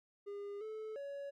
triangle tone with pitch steps, 405.4 / 435 / 562 Hz, G#4 / A4 / C#5, -42 / -20 / +24 cents, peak -40 dBFS, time 0.26-1.31 s, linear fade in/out 20 ms, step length 350 ms, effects none

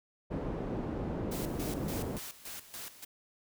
white low-pass noise, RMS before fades -36 dBFS, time 0.3-2.19 s, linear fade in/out 20 ms, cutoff 370 Hz, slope 12 dB/octave
white noise with tremolo, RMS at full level -43 dBFS, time 1.31-3.05 s, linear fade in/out 10 ms, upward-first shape square, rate 3.5 Hz, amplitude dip 75%
effects none

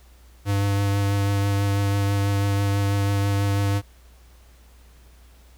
square tone with vibrato, 100 Hz, G2, 35 cents sharp, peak -20 dBFS, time 0.45-3.82 s, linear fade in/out 50 ms, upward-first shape triangle, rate 6.1 Hz, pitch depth 16 cents each way, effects added 60 Hz sine -48 dBFS peak until 5.57 s + pink hiss -57 dBFS RMS until 5.57 s

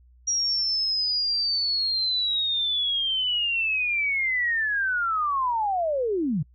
sine linear sweep, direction down, 5700 to 130.81 Hz, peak -22 dBFS, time 0.27-6.43 s, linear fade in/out 10 ms, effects noise-tail reverb RT60 0.1 s tail -25 dB re dry + added 61 Hz sine -52 dBFS peak until 6.54 s

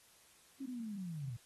sine linear sweep, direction down, 276.1 to 111.3 Hz, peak -40 dBFS, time 0.6-1.37 s, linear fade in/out 10 ms, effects white hiss -65 dBFS RMS until 1.45 s + AAC 32 kbps

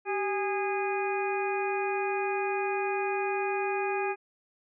harmonic tone with a mistuned harmonic, 410.4 Hz, G#4, 21 cents flat, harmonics 1 / 2 / 3 / 4 / 5 / 6, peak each -30 / -32 / -39 / -39 / -44 / -36 dBFS, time 0.05-4.16 s, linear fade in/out 50 ms, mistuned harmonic 1, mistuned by -96 cents, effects none

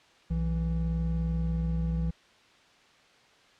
triangle tone pair together, 61.73 / 164.81 Hz, B1 / E3, 0 / 0 cents, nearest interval octave + perfect fourth, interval 1700 cents, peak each -27 / -27 dBFS, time 0.3-2.11 s, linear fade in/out 10 ms, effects white hiss -59 dBFS RMS until 3.59 s + low-pass 4000 Hz 12 dB/octave

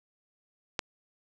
click, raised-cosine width 0.2 ms, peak -11 dBFS, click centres 0.792 s, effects none

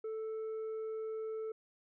triangle tone with tanh clipping, 440 Hz, A4, in tune, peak -38 dBFS, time 0.04-1.52 s, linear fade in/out 5 ms, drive 8 dB, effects none

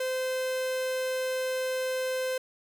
45% pulse tone, 516 Hz, C5, 24 cents flat, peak -28 dBFS, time 0-2.38 s, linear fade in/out 5 ms, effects none

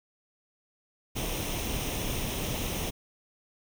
pink noise with comb filter, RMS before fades -32 dBFS, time 1.15-2.91 s, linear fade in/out 20 ms, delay 0.33 ms, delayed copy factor +0.55, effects none

